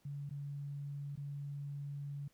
sine tone with dropouts, 142.4 Hz, C#3, 47 cents sharp, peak -40 dBFS, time 0.05-2.28 s, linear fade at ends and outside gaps 5 ms, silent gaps 0.294-0.308 / 1.157-1.174 s, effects pink hiss -73 dBFS RMS until 2.33 s

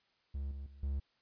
triangle tone with level steps, 69.3 Hz, C#2, in tune, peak -34 / -39 / -50 / -31 dBFS, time 0.34-1 s, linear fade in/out 10 ms, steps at 0.51 / 0.66 / 0.83 s, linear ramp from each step 2 ms, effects white hiss -74 dBFS RMS until 1.21 s + resampled to 11025 Hz

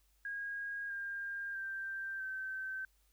sine tone with pitch steps, 1635 / 1604.1 / 1573.8 / 1544.1 Hz, G#6 / G6 / G6 / G6, -28 / +39 / +6 / -27 cents, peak -38 dBFS, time 0.25-2.85 s, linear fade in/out 2 ms, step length 650 ms, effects added 50 Hz sine -70 dBFS peak until 3.12 s + white hiss -75 dBFS RMS until 3.12 s

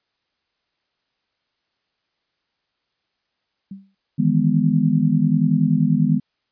sine tone with exponential decay, 194.9 Hz, G3, 10 cents flat, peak -28 dBFS, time 3.71-3.95 s, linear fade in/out 5 ms, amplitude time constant 51 ms
sine chord, E major seventh, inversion third, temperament just, 154.51 / 164.81 / 206 / 247.2 Hz, D#3 / E3 / G#3 / B3, -12 / 0 / -14 / +2 cents, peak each -20 dBFS, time 4.18-6.2 s, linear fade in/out 20 ms
effects white hiss -73 dBFS RMS until 6.51 s + resampled to 11025 Hz

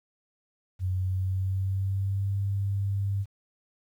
sine tone with pitch glide, 92.5 to 99.14 Hz, F#2 to G2, 0 to +20 cents, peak -25 dBFS, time 0.79-3.26 s, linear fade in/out 50 ms, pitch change +120 cents, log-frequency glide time 0.91-2.37 s, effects 10-bit

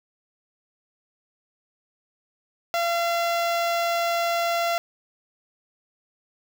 sawtooth tone with notch filter, 683 Hz, F5, 39 cents flat, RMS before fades -24 dBFS, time 2.74-4.78 s, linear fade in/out 0 ms, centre 9700 Hz, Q 1.1, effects none

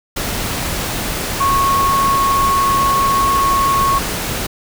sine tone in noise, 1100 Hz, C#6, 14 cents flat, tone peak -12 dBFS, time 1.4-3.99 s, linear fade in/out 10 ms, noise pink, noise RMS -21 dBFS, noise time 0.16-4.47 s, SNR +6 dB, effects none

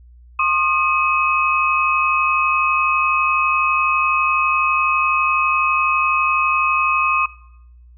sine tone cluster, 1072 / 1224 / 2548 Hz, C6 / D#6 / D#7, +42 / -29 / +41 cents, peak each -19 dBFS, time 0.39-7.26 s, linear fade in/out 5 ms, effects noise-tail reverb RT60 0.8 s tail -20 dB re dry + added 60 Hz sine -42 dBFS peak until 7.97 s

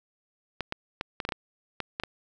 clicks, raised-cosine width 0.3 ms, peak -14 dBFS, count 10, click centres 0.607 / 0.724 / 1.011 / 1.202 / 1.251 / 1.29 / 1.322 / 1.803 / 1.999 / 2.036 s, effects none

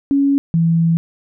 sine tone pair in turn, 278.9 / 165.83 Hz, C#4 / E3, +11 / +11 cents, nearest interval major sixth, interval 900 cents, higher first, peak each -11 / -11 dBFS, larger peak neither, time 0.11-0.38 / 0.54-0.97 s, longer second, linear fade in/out 0 ms, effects none

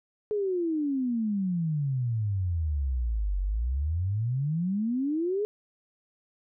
sine exponential two-way sweep, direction down then up, 430 to 45.72 to 430 Hz, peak -25 dBFS, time 0.31-5.45 s, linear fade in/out 0 ms, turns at 3.4 s, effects none

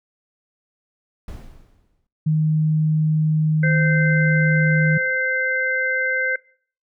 brown noise with exponential decay, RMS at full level -31 dBFS, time 1.28-2.07 s, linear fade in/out 2 ms, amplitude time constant 170 ms
sine tone, 155.56 Hz, D#3, in tune, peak -15 dBFS, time 2.26-4.98 s, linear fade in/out 10 ms
harmonic tone, 518 Hz, C5, 17 cents flat, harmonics 1 / 3 / 4, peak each -27 / -21 / -24 dBFS, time 3.63-6.36 s, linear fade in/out 5 ms
effects noise-tail reverb RT60 0.5 s tail -23 dB re dry

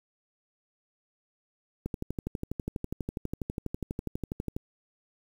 click train, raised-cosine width 3 ms, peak -19 dBFS, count 34, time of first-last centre 1.86-4.565 s, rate 12.2 Hz, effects 8-bit

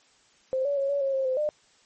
sine tone with pitch steps, 523 / 569 / 550 / 566 / 544 / 534 / 517 / 601 Hz, C5 / C#5 / C#5 / C#5 / C#5 / C5 / C5 / D5, -1 / +45 / -14 / +36 / -33 / +35 / -21 / +40 cents, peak -23 dBFS, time 0.53-1.49 s, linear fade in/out 0 ms, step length 120 ms, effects white hiss -61 dBFS RMS until 1.85 s + MP3 32 kbps

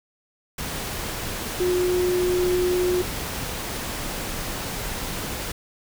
sine tone in noise, 360.6 Hz, F#4, 45 cents flat, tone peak -19 dBFS, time 1.6-3.02 s, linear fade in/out 5 ms, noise pink, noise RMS -30 dBFS, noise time 0.58-5.52 s, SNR +8 dB, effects none

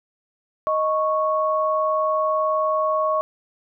sine tone pair together, 624 / 1105.4 Hz, D#5 / C#6, +5 / -5 cents, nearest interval minor seventh, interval 990 cents, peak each -21 / -21 dBFS, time 0.67-3.21 s, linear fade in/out 0 ms, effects none

